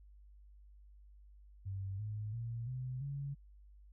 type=tone with pitch steps; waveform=sine; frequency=96.8 / 106.17 / 116.45 / 127.73 / 140.1 Hz; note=G2 / G#2 / A#2 / C3 / C#3; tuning=-21 / +39 / -1 / -41 / +19 cents; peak=-38 dBFS; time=1.65-3.35 s; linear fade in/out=20 ms; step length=340 ms; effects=added 50 Hz sine -56 dBFS peak until 3.92 s